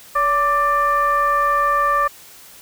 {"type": "tone with frequency modulation", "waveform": "sine", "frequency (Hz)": 1174.7, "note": "D6", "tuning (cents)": 0, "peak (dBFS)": -14, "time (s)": [0.15, 2.08], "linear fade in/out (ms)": 10, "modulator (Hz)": 605, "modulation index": 0.7, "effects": ["white hiss -43 dBFS RMS until 2.61 s"]}